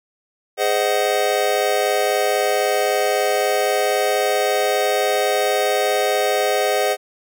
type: chord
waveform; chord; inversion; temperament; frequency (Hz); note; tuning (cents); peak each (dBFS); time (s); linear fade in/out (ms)
square; Ab dominant seventh; none; just; 415.3 / 519.1 / 623 / 747.5; Ab4 / C5 / Eb5 / Gb5; 0 / -14 / +2 / +17; -23; 0.57-6.97; 50
effects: none